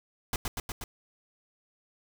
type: noise with echo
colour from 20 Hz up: pink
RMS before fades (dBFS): -30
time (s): 0.33-0.36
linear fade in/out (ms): 2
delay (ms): 120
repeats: 4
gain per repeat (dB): -2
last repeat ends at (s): 0.84
effects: none